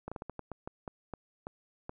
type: slowing click train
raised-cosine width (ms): 1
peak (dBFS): -25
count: 12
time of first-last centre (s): 0.08-1.894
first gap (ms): 36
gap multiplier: 1.28
effects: none